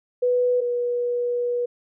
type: tone pair in turn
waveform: sine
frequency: 493.9 / 484.9 Hz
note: B4 / B4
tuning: 0 / -32 cents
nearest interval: unison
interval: 32 cents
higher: first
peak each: -17 / -21 dBFS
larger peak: first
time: 0.22-0.61 / 0.61-1.66 s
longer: second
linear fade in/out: 10 ms
effects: none